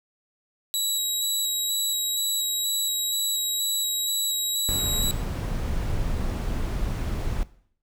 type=tone with vibrato; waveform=20% pulse; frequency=3877 Hz; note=B7; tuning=33 cents flat; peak=-18 dBFS; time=0.74-5.11 s; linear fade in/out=0 ms; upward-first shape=square; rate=2.1 Hz; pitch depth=15 cents each way
type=noise; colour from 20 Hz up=brown; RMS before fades=-27 dBFS; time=4.69-7.43 s; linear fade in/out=0 ms
effects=noise-tail reverb RT60 0.6 s tail -18 dB re dry